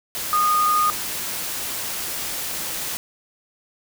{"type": "tone in noise", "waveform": "sine", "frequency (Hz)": 1229, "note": "D#6", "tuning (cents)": -22, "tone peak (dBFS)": -16, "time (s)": [0.33, 0.9], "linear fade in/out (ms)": 0, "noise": "white", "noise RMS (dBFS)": -28, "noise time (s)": [0.15, 2.97], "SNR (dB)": 9, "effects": []}